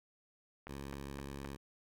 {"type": "click train", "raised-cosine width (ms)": 0.5, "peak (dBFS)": -29, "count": 4, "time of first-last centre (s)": [0.67, 1.449], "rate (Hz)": 3.85}
{"type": "tone with vibrato", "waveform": "10% pulse", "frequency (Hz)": 69.3, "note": "C#2", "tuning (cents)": 0, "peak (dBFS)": -35, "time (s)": [0.68, 1.57], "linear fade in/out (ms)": 20, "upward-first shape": "square", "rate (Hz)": 15, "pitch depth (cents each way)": 12}
{"effects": []}